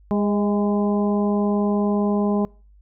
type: harmonic tone with a mistuned harmonic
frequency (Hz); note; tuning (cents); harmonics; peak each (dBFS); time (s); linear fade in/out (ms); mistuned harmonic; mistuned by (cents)
204.7; G#3; -25; 1 / 2 / 3 / 4 / 5; -19 / -25 / -29 / -31 / -33; 0.11-2.45; 0; 3; +35
effects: noise-tail reverb RT60 0.4 s tail -26 dB re dry + added 50 Hz sine -48 dBFS peak until 2.81 s